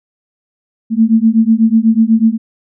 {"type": "beating tone pair", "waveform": "sine", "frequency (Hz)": [220, 228.1], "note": ["A3", "A#3"], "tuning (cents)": [0, -37], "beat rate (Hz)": 8.1, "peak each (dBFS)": -10, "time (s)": [0.9, 2.38], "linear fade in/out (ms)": 50, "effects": []}